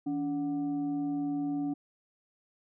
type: tone with frequency modulation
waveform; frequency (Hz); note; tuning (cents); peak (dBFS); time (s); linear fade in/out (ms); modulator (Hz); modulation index
sine; 286.1; D4; -45; -29; 0.06-1.74; 10; 449; 0.38
effects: none